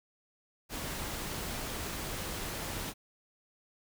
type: noise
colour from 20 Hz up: pink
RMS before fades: -38 dBFS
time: 0.69-2.94 s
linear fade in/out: 50 ms
effects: none